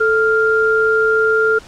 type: tone pair together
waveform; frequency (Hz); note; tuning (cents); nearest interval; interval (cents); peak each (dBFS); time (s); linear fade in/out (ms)
sine; 440 / 1396.9; A4 / F6; 0 / 0; octave + minor sixth; 2000; -14; 0-1.59; 10
effects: pink hiss -40 dBFS RMS until 1.67 s + low-pass 7000 Hz 12 dB/octave